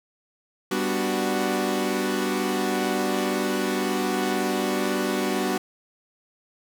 sawtooth chord, G major seventh, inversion none, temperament equal, 196 / 246.9 / 293.7 / 370 Hz, G3 / B3 / D4 / F#4, 0 / 0 / 0 / 0 cents, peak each -25 / -25 / -26 / -23 dBFS, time 0.71-5.58 s, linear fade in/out 5 ms, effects none

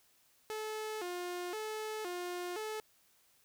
sawtooth tone with vibrato, 392 Hz, G4, in tune, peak -34 dBFS, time 0.5-2.8 s, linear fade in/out 0 ms, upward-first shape square, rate 0.97 Hz, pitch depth 170 cents each way, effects white hiss -69 dBFS RMS until 3.44 s

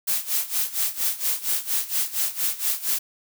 blue noise with tremolo, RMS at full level -22 dBFS, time 0.07-2.99 s, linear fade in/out 10 ms, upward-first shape sine, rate 4.3 Hz, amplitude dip 85%, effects none

